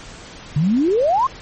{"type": "exponential sweep", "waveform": "sine", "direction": "up", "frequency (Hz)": [138.59, 1108.7], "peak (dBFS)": -13, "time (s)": [0.56, 1.27], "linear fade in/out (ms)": 5, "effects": ["pink hiss -38 dBFS RMS until 1.41 s", "MP3 32 kbps"]}